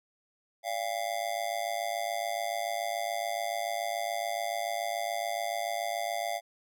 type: tone with amplitude modulation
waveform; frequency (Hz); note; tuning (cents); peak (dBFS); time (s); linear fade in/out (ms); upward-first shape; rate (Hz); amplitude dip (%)
square; 690; F5; -21; -27; 0.63-6.41; 50; sine; 107; 100
effects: none